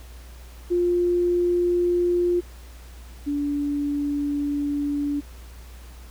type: tone pair in turn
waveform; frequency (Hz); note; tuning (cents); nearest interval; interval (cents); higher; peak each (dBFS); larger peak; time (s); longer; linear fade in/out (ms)
sine; 351.6 / 288.4; F4 / D4; +12 / -31; minor third; 343; first; -18 / -22; first; 0.7-2.41 / 3.26-5.21; second; 20
effects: added 60 Hz sine -40 dBFS peak until 6.1 s + pink hiss -50 dBFS RMS until 6.1 s